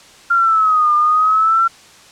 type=exponential two-way sweep; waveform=sine; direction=down then up; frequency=1394 to 1200 to 1362 Hz; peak=-10 dBFS; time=0.3-1.68 s; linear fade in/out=10 ms; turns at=0.94 s; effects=white hiss -43 dBFS RMS until 2.11 s + low-pass 7000 Hz 12 dB/octave